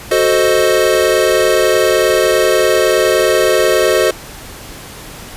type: chord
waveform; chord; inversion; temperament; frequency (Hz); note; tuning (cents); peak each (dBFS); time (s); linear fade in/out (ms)
square; F# diminished seventh; none; equal; 370 / 440 / 523.3 / 622.3; F#4 / A4 / C5 / Eb5; 0 / 0 / 0 / 0; -16; 0.11-4.11; 5
effects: pink hiss -32 dBFS RMS until 5.36 s + resampled to 32000 Hz